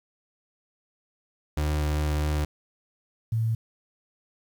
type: tone pair in turn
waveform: 35% pulse / sine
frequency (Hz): 75.3 / 112.82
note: D2 / A2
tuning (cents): +44 / +44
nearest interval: perfect fifth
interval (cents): 700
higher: second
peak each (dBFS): -22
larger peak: neither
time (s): 1.57-2.45 / 3.32-3.55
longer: first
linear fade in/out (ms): 5
effects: 9-bit